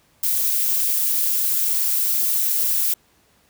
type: noise with amplitude modulation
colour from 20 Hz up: violet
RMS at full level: -17 dBFS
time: 0.23-2.94 s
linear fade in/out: 5 ms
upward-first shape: sine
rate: 239 Hz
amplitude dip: 70%
effects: pink hiss -59 dBFS RMS until 3.49 s + high-pass 60 Hz 12 dB/octave